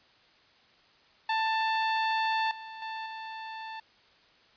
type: tone with level steps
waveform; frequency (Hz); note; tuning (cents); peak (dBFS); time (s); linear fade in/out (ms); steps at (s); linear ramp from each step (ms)
sawtooth; 886; A5; +12; -22 / -37 / -31 / -34; 1.29-3.8; 5; 2.51 / 2.82 / 3.06; 2
effects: white hiss -61 dBFS RMS until 4.56 s + resampled to 11025 Hz